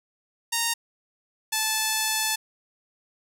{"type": "tone pair in turn", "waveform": "5% pulse", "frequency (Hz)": [927, 873.4], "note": ["A#5", "A5"], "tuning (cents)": [-10, -13], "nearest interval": "minor second", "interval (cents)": 103, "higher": "first", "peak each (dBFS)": -11, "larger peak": "neither", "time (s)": [[0.52, 0.74], [1.52, 2.36]], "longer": "second", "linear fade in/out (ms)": 10, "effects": []}